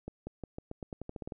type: accelerating click train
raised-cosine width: 2 ms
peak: -26 dBFS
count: 13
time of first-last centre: 0.08-1.322 s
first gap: 190 ms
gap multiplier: 0.88
effects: none